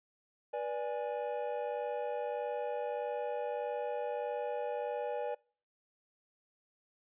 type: chord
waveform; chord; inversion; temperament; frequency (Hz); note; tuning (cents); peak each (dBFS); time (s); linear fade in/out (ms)
triangle; G# diminished; first; equal with one note detuned; 485.7 / 587.3 / 830.6; B4 / D5 / G#5; -29 / 0 / 0; -36 / -36 / -38; 0.53-5.35; 10
effects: noise-tail reverb RT60 0.4 s tail -24 dB re dry + resampled to 8000 Hz